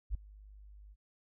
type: tone with ADSR envelope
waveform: sine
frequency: 50.8 Hz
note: G#1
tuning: 38 cents flat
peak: -28 dBFS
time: 0.1-0.96 s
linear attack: 45 ms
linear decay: 8 ms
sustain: -23 dB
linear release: 42 ms
effects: none